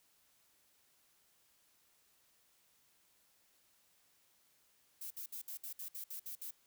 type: noise bursts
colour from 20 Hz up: violet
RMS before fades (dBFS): -45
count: 10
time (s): 5.01-6.509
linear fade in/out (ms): 5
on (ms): 95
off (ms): 61
effects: white hiss -72 dBFS RMS until 6.66 s